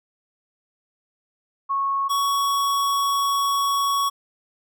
sine / square tone pair in turn, 1100 / 1117.3 Hz, C#6 / C#6, -14 / +13 cents, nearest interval unison, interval 27 cents, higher second, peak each -20 dBFS, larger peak neither, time 1.69-2.09 / 2.09-4.1 s, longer second, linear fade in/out 20 ms, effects none

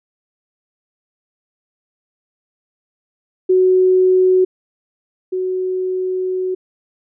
sine tone pair in turn, 370.9 / 370.9 Hz, F#4 / F#4, +4 / +4 cents, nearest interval unison, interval 0 cents, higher neither, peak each -9 / -17 dBFS, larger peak first, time 3.49-4.45 / 5.32-6.55 s, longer second, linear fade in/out 10 ms, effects none

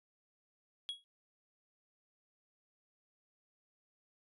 triangle tone with exponential decay, 3322 Hz, G#7, in tune, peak -32 dBFS, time 0.89-1.04 s, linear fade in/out 0 ms, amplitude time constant 31 ms, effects tanh soft clip ceiling -30 dBFS + resampled to 32000 Hz

